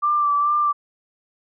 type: tone with vibrato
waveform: sine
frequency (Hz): 1174.7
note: D6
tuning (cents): 0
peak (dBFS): -16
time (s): 0.02-0.73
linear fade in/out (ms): 20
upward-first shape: sine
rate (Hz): 2.3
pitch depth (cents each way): 27
effects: none